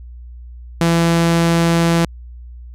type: tone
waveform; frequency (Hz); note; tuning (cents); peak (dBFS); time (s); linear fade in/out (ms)
sawtooth; 167.9; E3; +32; -8; 0.81-2.05; 2
effects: added 60 Hz sine -32 dBFS peak until 2.74 s + low-pass 11000 Hz 12 dB/octave

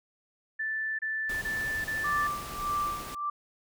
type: tone bursts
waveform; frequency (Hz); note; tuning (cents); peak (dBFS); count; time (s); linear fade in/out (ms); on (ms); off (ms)
sine; 1760; A6; 0; -29; 4; 0.59-2.274; 10; 400; 28
type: noise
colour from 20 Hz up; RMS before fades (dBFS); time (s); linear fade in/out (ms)
pink; -41; 1.29-3.15; 5
type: tone with tremolo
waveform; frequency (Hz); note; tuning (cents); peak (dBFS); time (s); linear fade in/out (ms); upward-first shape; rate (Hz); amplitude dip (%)
sine; 1174.7; D6; 0; -26; 2.04-3.3; 5; sine; 1.7; 85
effects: none

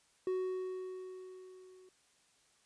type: tone with level ramp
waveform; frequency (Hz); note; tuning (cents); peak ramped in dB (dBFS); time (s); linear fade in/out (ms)
triangle; 371.5; F#4; +7; -29 to -55; 0.27-1.89; 2
effects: white hiss -70 dBFS RMS until 2.65 s + resampled to 22050 Hz

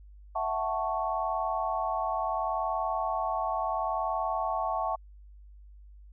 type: chord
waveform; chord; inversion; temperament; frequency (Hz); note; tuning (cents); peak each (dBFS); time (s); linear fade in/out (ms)
sine; F# minor seventh; third; equal; 659.3 / 740 / 880 / 1108.7; E5 / F#5 / A5 / C#6; 0 / 0 / 0 / 0; -33; 0.35-4.96; 10
effects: added 50 Hz sine -48 dBFS peak until 6.12 s

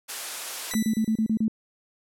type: high-pass noise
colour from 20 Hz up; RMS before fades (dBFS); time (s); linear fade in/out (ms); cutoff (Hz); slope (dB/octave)
white; -33; 0.08-0.73; 20; 460; 12
type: tone with exponential decay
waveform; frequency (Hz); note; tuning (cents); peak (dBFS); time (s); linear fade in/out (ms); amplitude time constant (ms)
5% pulse; 1975.5; B6; 0; -17; 0.71-1.45; 1; 160
type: clicks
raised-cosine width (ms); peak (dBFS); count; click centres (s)
0.5; -19; 2; 0.737 / 0.741
type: tone bursts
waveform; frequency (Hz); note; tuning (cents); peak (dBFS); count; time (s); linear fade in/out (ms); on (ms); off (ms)
sine; 220; A3; 0; -20; 7; 0.75-1.481; 2; 77; 32
effects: low-pass 12000 Hz 12 dB/octave

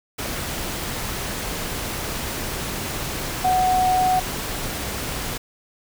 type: tone in noise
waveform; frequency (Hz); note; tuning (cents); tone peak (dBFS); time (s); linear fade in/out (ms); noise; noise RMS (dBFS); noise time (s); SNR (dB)
sine; 740; F#5; 0; -16; 3.44-4.2; 10; pink; -28; 0.18-5.38; +9
effects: none

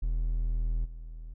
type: tone with level steps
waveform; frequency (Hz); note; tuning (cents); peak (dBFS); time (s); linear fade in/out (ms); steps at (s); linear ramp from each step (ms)
triangle; 40.54; E1; -28; -24 / -37; 0.02-1.34; 10; 0.84; 20
effects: none

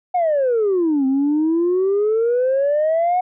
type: exponential two-way sweep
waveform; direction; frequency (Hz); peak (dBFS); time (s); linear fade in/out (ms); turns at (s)
sine; down then up; 740 to 261.6 to 740; -13; 0.14-3.21; 10; 1.06
effects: tanh soft clip ceiling -12 dBFS

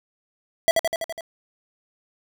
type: tone with echo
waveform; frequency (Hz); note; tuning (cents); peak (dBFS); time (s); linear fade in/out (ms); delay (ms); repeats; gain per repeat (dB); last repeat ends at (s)
square; 659.3; E5; 0; -14; 0.68-0.71; 0; 83; 6; -3; 1.208
effects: none

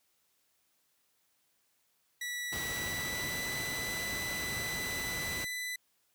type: tone with pitch glide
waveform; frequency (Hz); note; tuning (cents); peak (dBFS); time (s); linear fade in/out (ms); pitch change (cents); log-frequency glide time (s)
sawtooth; 1950 to 1994.4; B6 to B6; -23 to +16; -32; 2.21-5.76; 5; +39; 2.51-3.56
type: noise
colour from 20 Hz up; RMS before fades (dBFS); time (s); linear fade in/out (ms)
pink; -40; 2.52-5.45; 10
effects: white hiss -74 dBFS RMS until 6.14 s + high-pass 60 Hz 12 dB/octave

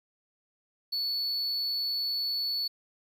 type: tone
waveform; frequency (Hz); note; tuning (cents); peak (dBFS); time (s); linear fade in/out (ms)
triangle; 4435; C#8; 0; -27; 0.92-2.68; 10
effects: 10-bit

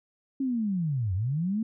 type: linear two-way sweep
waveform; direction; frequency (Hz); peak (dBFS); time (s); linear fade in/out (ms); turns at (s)
sine; down then up; 275.5 to 87.31 to 229.6; -25; 0.4-1.63; 5; 1.14
effects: none

